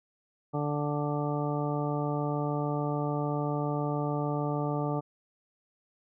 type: harmonic tone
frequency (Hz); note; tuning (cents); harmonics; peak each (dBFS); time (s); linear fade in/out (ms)
146.83; D3; 0; 1 / 2 / 3 / 4 / 5 / 6 / 8; -31 / -34 / -36 / -37 / -38 / -39 / -40; 0.53-5.01; 20
effects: none